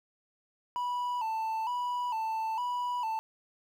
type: tone with vibrato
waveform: triangle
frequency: 932.3 Hz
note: A#5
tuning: in tune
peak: -28 dBFS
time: 0.76-3.19 s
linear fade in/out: 0 ms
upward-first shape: square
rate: 1.1 Hz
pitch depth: 87 cents each way
effects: 10-bit